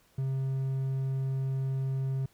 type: tone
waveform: triangle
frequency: 133.7 Hz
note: C3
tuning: 38 cents sharp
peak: -26 dBFS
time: 0.18-2.26 s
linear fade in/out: 5 ms
effects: pink hiss -65 dBFS RMS until 2.33 s